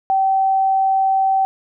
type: tone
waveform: sine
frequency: 771 Hz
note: G5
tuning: 29 cents flat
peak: -13 dBFS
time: 0.1-1.45 s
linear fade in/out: 0 ms
effects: none